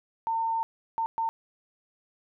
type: tone bursts at uneven times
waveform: sine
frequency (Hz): 906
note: A#5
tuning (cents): -50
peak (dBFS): -25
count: 3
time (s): 0.27-0.63 / 0.98-1.06 / 1.18-1.29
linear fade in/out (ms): 0
effects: none